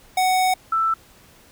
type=tone pair in turn; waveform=square / sine; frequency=744 / 1325.7 Hz; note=F#5 / E6; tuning=+9 / +9 cents; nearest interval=minor seventh; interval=1000 cents; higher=second; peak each=-17 dBFS; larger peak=neither; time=0.17-0.54 / 0.72-0.94 s; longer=first; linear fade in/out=5 ms; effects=pink hiss -51 dBFS RMS until 1.51 s